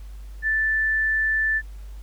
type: tone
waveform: sine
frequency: 1760 Hz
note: A6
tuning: in tune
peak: -19 dBFS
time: 0.42-1.62 s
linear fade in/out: 50 ms
effects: added 50 Hz sine -35 dBFS peak until 2.02 s + pink hiss -56 dBFS RMS until 2.02 s